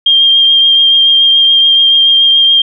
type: tone with vibrato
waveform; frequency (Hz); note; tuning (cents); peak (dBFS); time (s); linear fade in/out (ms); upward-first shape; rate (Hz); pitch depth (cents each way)
sine; 3203; G7; +37; -4; 0.06-2.62; 5; triangle; 7; 19
effects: none